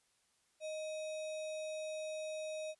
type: tone with sample-and-hold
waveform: sine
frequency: 622 Hz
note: D#5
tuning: 1 cent flat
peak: -39 dBFS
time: 0.6-2.75 s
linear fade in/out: 50 ms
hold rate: 3150 Hz
effects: white hiss -75 dBFS RMS until 2.79 s + resampled to 24000 Hz